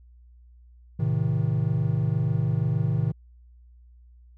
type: chord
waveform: triangle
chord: A diminished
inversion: none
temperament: just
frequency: 110 / 132 / 158.4 Hz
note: A2 / C3 / Eb3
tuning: 0 / +16 / +31 cents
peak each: -24 dBFS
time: 0.99-3.12 s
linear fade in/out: 10 ms
effects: added 60 Hz sine -49 dBFS peak until 4.37 s